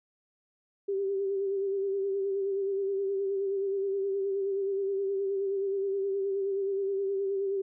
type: tone with vibrato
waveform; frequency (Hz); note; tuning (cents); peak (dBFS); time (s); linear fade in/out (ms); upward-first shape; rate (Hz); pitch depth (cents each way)
sine; 392.6; G4; +3; -27; 0.88-7.62; 10; sine; 9.5; 37
effects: none